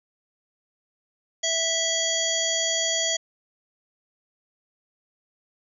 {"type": "harmonic tone with a mistuned harmonic", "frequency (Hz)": 657, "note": "E5", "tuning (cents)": -6, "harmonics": [1, 3, 5, 7, 9, 10], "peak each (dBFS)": [-30, -31, -27, -32, -30, -28], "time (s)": [1.43, 3.17], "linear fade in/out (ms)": 10, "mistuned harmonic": 10, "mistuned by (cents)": 56, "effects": []}